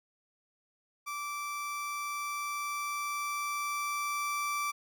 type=tone with level ramp; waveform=30% pulse; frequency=1166 Hz; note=D6; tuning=13 cents flat; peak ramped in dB=-33 to -28 dBFS; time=1.06-4.72 s; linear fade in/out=20 ms; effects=none